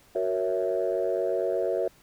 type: chord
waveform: sine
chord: F# dominant seventh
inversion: none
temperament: equal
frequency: 370 / 466.2 / 554.4 / 659.3 Hz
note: F#4 / A#4 / C#5 / E5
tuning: 0 / 0 / 0 / 0 cents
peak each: -29 dBFS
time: 0.15-1.88 s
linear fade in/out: 5 ms
effects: tanh soft clip ceiling -16 dBFS + pink hiss -58 dBFS RMS until 2.02 s